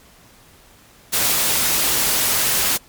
white noise, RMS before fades -18 dBFS, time 1.12-2.78 s, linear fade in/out 20 ms, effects pink hiss -49 dBFS RMS until 2.88 s + MP3 96 kbps

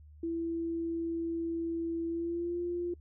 sine tone with pitch glide, 332.7 to 348.8 Hz, E4 to F4, +16 to -2 cents, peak -31 dBFS, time 0.23-2.94 s, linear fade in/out 5 ms, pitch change +82 cents, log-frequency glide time 2.07-2.59 s, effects noise-tail reverb RT60 0.1 s tail -24 dB re dry + added 75 Hz sine -51 dBFS peak until 3 s

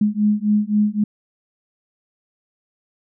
sine beating tone pair, 207.7 / 211.5 Hz, G#3 / G#3, 0 / +32 cents, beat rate 3.8 Hz, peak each -18 dBFS, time 0.01-1.04 s, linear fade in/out 5 ms, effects none

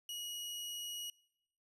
sawtooth tone, 2903 Hz, F#7, 34 cents flat, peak -38 dBFS, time 0.09-1.1 s, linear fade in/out 2 ms, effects noise-tail reverb RT60 0.9 s tail -26 dB re dry + resampled to 32000 Hz

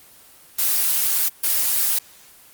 blue noise bursts at uneven times, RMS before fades -19 dBFS, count 2, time 0.58-1.29 / 1.43-1.99 s, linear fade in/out 10 ms, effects white hiss -48 dBFS RMS until 2.53 s + Opus 24 kbps

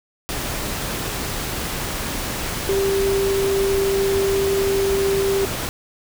sine tone in noise, 392 Hz, G4, in tune, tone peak -17 dBFS, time 2.69-5.45 s, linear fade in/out 0 ms, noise pink, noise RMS -26 dBFS, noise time 0.29-5.69 s, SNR +6 dB, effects none

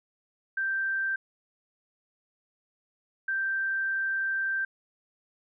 sine tone bursts at uneven times, 1568 Hz, G6, in tune, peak -26 dBFS, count 2, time 0.57-1.16 / 3.28-4.65 s, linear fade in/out 5 ms, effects none

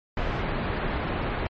pink low-pass noise, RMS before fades -28 dBFS, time 0.17-1.47 s, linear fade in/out 2 ms, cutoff 2300 Hz, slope 12 dB/octave, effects low-pass 4000 Hz 12 dB/octave + MP3 32 kbps

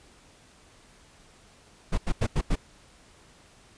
brown noise bursts, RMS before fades -23 dBFS, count 5, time 1.92-2.558 s, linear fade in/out 10 ms, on 58 ms, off 87 ms, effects pink hiss -56 dBFS RMS until 3.77 s + resampled to 22050 Hz

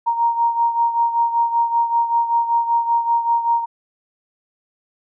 sine beating tone pair, 932.3 / 937.5 Hz, A#5 / A#5, 0 / +10 cents, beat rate 5.2 Hz, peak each -16 / -22 dBFS, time 0.06-3.66 s, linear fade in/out 20 ms, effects none

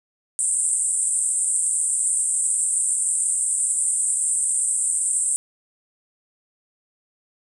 pink band-pass noise, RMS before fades -22 dBFS, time 0.39-5.36 s, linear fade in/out 0 ms, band 8000 to 9200 Hz, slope 96 dB/octave, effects none

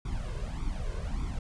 brown noise with flanger, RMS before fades -33 dBFS, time 0.05-1.39 s, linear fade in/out 5 ms, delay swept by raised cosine 0.85 to 1.95 ms, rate 1.7 Hz, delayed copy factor +0.85, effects resampled to 22050 Hz

